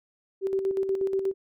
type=tone with tremolo; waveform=sine; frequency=386.8 Hz; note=G4; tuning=23 cents flat; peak=-22 dBFS; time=0.41-1.34 s; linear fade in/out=50 ms; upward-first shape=square; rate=8.3 Hz; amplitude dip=50%; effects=none